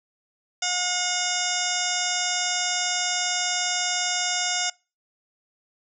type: harmonic tone with a mistuned harmonic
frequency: 720 Hz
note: F#5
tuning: 47 cents flat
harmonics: 1 / 2 / 3 / 4 / 5 / 7 / 8 / 9 / 10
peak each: -32 / -32 / -32 / -32 / -32 / -32 / -32 / -32 / -32 dBFS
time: 0.62-4.7 s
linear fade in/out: 5 ms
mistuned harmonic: 8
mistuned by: -48 cents
effects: noise-tail reverb RT60 0.3 s tail -25 dB re dry